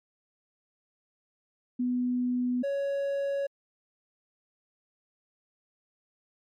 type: tone pair in turn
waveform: sine / triangle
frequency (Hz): 247.9 / 557.6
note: B3 / C#5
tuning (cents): +7 / +10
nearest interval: octave + major second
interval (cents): 1403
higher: second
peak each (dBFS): -25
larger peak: neither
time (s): 1.79-2.63 / 2.63-3.47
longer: neither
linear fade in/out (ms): 10
effects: MP3 96 kbps